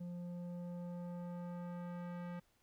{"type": "tone with low-pass filter sweep", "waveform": "square", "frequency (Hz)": 175.3, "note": "F3", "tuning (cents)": 7, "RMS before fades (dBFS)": -45, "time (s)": [0, 2.4], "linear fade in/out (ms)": 10, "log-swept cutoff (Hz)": [380, 1900], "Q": 1, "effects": ["pink hiss -75 dBFS RMS until 2.62 s"]}